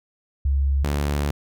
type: tone pair in turn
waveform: sine / sawtooth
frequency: 69 / 72.31 Hz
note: C#2 / D2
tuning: -7 / -26 cents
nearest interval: minor second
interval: 81 cents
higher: second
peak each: -17 dBFS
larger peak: neither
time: 0.45-0.84 / 0.84-1.31 s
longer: second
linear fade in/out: 5 ms
effects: none